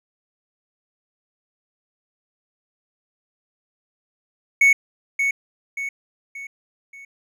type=tone with echo; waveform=triangle; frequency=2217 Hz; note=C#7; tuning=in tune; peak=-9 dBFS; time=4.61-4.73 s; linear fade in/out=5 ms; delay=580 ms; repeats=4; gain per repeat=-7 dB; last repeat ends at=7.05 s; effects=none